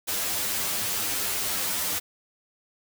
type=noise with comb filter; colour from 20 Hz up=white; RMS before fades=-28 dBFS; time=0.07-2 s; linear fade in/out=20 ms; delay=10 ms; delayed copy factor=+0.75; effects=none